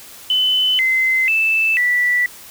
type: tone with pitch steps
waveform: sine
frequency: 3023 / 2059 / 2639 / 1963 Hz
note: F#7 / C7 / E7 / B6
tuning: +36 / -28 / +1 / -11 cents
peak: -13 dBFS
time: 0.3-2.26 s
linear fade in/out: 2 ms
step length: 490 ms
effects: white hiss -39 dBFS RMS until 2.5 s